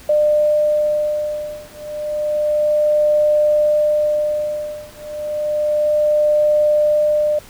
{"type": "beating tone pair", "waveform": "sine", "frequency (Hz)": [600, 600.31], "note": ["D5", "D5"], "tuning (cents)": [37, 38], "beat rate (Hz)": 0.31, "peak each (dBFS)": -17, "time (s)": [0.09, 7.39], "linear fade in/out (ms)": 5, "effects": ["pink hiss -42 dBFS RMS until 7.49 s"]}